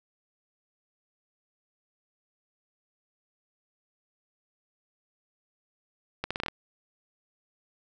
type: accelerating click train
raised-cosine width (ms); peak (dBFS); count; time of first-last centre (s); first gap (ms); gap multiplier
0.3; -14; 7; 6.24-6.483; 66; 0.8
effects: none